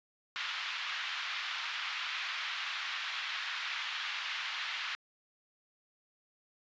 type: band-pass noise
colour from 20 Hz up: white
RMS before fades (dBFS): -38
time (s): 0.36-4.95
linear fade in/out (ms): 0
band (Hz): 1100 to 3600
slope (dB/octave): 24
effects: resampled to 16000 Hz